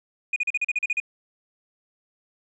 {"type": "tone bursts", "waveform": "sine", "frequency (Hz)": 2459, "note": "D#7", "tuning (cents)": -21, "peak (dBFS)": -19, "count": 10, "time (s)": [0.33, 1.001], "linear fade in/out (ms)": 5, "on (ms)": 32, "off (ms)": 39, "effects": ["tanh soft clip ceiling -18 dBFS"]}